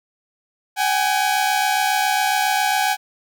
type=tone pair together; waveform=sawtooth; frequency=761.7 / 829 Hz; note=G5 / G#5; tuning=-50 / -3 cents; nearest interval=minor second; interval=147 cents; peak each=-16 dBFS; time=0.76-2.97 s; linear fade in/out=50 ms; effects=none